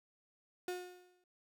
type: tone with exponential decay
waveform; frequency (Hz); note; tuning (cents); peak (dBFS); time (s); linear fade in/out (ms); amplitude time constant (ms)
35% pulse; 360.6; F#4; -45; -34; 0.68-1.24; 2; 120
effects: none